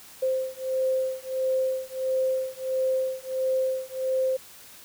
sine beating tone pair, 521 / 522.5 Hz, C5 / C5, -7 / -2 cents, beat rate 1.5 Hz, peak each -27 dBFS, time 0.22-4.37 s, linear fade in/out 10 ms, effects white hiss -48 dBFS RMS until 4.84 s

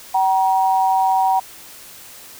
sine tone pair together, 764 / 949.1 Hz, G5 / A#5, -45 / +31 cents, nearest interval major third, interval 376 cents, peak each -15 / -18 dBFS, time 0.14-1.4 s, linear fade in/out 10 ms, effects white hiss -40 dBFS RMS until 2.39 s

